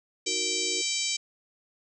sine chord, D# minor, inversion none, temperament equal, 311.1 / 370 / 466.2 Hz, D#4 / F#4 / A#4, 0 / 0 / 0 cents, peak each -42 / -37 / -40 dBFS, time 0.26-0.82 s, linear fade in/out 10 ms
harmonic tone, 778 Hz, G5, 13 cents flat, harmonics 3 / 4 / 5 / 6 / 7 / 8 / 9 / 10, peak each -35 / -35 / -35 / -35 / -35 / -35 / -35 / -35 dBFS, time 0.26-1.17 s, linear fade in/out 10 ms
effects none

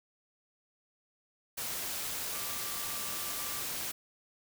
sine tone in noise, 1174.7 Hz, D6, in tune, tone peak -48 dBFS, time 2.33-3.62 s, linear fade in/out 10 ms, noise white, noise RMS -37 dBFS, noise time 1.57-3.92 s, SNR -14 dB, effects none

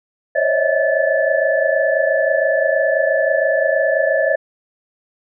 sine tone cluster, 537 / 566 / 624 / 650 / 1737 Hz, C5 / C#5 / D#5 / E5 / A6, +45 / +36 / +5 / -24 / -23 cents, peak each -20 dBFS, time 0.35-4.36 s, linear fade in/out 10 ms, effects none

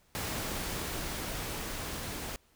pink noise with level ramp, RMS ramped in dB -35 to -39 dBFS, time 0.15-2.36 s, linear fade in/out 0 ms, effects pink hiss -67 dBFS RMS until 2.55 s

